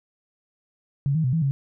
sine tone with pitch steps, 139.8 / 159.6 / 127.3 / 163 / 137.7 Hz, C#3 / D#3 / C3 / E3 / C#3, +15 / +44 / -47 / -19 / -11 cents, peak -19 dBFS, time 1.06-1.51 s, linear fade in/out 0 ms, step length 90 ms, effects none

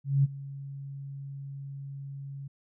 sine tone with ADSR envelope, 138.59 Hz, C#3, in tune, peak -18 dBFS, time 0.04-2.48 s, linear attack 200 ms, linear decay 25 ms, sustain -19 dB, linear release 9 ms, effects none

